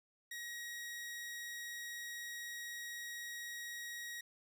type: tone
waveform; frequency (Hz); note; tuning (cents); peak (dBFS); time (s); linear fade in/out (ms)
sawtooth; 1896; A#6; +29; -40; 0.31-4.21; 5
effects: none